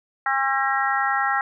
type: harmonic tone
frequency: 270 Hz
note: C#4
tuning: 45 cents flat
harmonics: 3 / 4 / 5 / 6 / 7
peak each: -24 / -29 / -24 / -28 / -26 dBFS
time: 0.26-1.41 s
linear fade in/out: 2 ms
effects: none